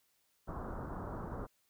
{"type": "low-pass noise", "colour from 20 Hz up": "pink", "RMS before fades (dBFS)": -42, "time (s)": [0.47, 1.47], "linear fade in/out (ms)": 20, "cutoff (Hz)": 1400, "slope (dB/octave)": 48, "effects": ["white hiss -75 dBFS RMS until 1.69 s"]}